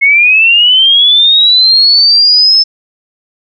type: linear sweep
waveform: sine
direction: up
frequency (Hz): 2166 to 5274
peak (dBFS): -3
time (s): 0.01-2.64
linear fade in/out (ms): 20
effects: none